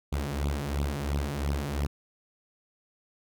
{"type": "beating tone pair", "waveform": "sawtooth", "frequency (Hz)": [69.7, 72.6], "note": ["C#2", "D2"], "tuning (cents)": [10, -19], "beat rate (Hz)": 2.9, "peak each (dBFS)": -27, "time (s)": [0.12, 1.87], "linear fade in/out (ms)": 10, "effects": []}